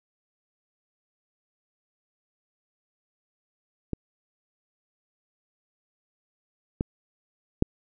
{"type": "clicks", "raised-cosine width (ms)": 3, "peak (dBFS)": [-15, -12, -6], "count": 3, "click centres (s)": [3.933, 6.809, 7.624], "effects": []}